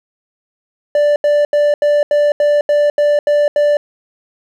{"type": "tone bursts", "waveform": "triangle", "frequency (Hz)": 587, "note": "D5", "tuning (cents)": -1, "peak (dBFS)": -7, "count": 10, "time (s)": [0.95, 3.77], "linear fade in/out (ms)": 2, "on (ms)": 210, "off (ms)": 80, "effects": []}